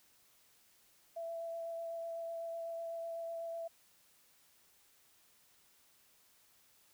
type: tone with vibrato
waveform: sine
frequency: 667 Hz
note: E5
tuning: 20 cents sharp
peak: -39 dBFS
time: 1.16-3.68 s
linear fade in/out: 10 ms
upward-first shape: sine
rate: 8 Hz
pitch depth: 11 cents each way
effects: white hiss -68 dBFS RMS until 6.93 s